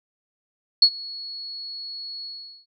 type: tone with ADSR envelope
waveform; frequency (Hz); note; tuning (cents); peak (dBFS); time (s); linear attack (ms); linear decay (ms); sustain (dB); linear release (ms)
sine; 4360; C#8; -29; -8; 0.82-2.66; 4; 69; -24; 420
effects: none